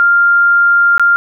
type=tone with dropouts; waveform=sine; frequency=1396.9 Hz; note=F6; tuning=in tune; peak=-6 dBFS; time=0-1.16 s; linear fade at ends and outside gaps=0 ms; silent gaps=0.98-0.996 s; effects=none